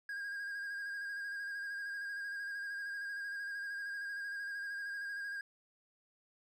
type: tone with vibrato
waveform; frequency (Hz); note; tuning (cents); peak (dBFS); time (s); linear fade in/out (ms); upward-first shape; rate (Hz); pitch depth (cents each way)
triangle; 1622; G#6; -41; -37; 0.09-5.41; 2; square; 13; 25
effects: none